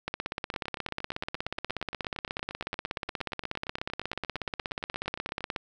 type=two click trains; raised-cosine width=0.3 ms; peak=-22 / -15 dBFS; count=43 / 92; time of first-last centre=0.54-5.407 / 0.08-5.562 s; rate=8.63 / 16.6 Hz; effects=none